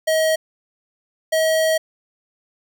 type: tone pair in turn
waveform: square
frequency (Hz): 635 / 638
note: D#5 / D#5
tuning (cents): +35 / +43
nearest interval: unison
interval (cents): 8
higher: second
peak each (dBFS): -16 / -16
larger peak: neither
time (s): 0.07-0.36 / 1.32-1.78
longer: second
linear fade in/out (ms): 10
effects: none